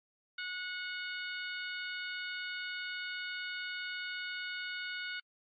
harmonic tone, 731 Hz, F#5, 21 cents flat, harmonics 2 / 3 / 4 / 5 / 6, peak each -40 / -44 / -46 / -48 / -50 dBFS, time 0.38-5.2 s, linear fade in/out 5 ms, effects AAC 32 kbps

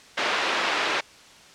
white band-pass noise, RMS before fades -25 dBFS, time 0.17-1.01 s, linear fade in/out 10 ms, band 380 to 2600 Hz, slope 12 dB/octave, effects white hiss -49 dBFS RMS until 1.54 s + low-pass 6000 Hz 12 dB/octave

